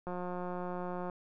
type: click train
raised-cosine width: 1 ms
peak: -26 dBFS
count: 185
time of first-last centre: 0.07-1.098 s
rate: 179 Hz
effects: none